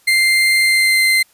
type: tone with pitch glide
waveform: 35% pulse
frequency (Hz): 2093 to 2076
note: C7 to C7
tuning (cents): 0 to -14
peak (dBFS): -9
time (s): 0.07-1.23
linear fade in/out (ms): 10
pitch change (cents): -14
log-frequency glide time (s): 0.61-1.02
effects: white hiss -54 dBFS RMS until 1.33 s + resampled to 32000 Hz